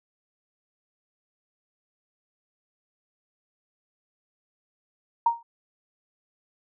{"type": "tone with exponential decay", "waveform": "sine", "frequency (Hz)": 932.3, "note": "A#5", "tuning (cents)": 0, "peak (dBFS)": -14, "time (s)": [5.26, 5.43], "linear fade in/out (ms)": 5, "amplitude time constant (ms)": 36, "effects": []}